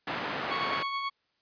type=band-pass noise; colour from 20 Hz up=white; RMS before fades=-34 dBFS; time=0.07-0.83 s; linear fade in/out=5 ms; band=150 to 1800 Hz; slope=12 dB/octave
type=tone with tremolo; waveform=sawtooth; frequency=1108.7 Hz; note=C#6; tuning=in tune; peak=-25 dBFS; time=0.5-1.1 s; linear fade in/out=20 ms; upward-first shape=sine; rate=9.2 Hz; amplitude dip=35%
effects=white hiss -74 dBFS RMS until 1.41 s + resampled to 11025 Hz